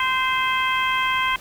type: harmonic tone with a mistuned harmonic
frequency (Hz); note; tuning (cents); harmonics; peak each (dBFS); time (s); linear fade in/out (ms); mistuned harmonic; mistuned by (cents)
518; C5; -17; 2 / 3 / 4 / 5 / 6; -22 / -27 / -25 / -28 / -28; 0-1.36; 2; 6; +44
effects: pink hiss -43 dBFS RMS until 1.4 s